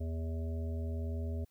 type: harmonic tone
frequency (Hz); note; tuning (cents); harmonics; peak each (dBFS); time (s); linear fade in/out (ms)
81.4; E2; -21; 1 / 3 / 5 / 7 / 8; -34 / -44 / -48 / -51 / -52; 0-1.45; 10
effects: white hiss -75 dBFS RMS until 1.5 s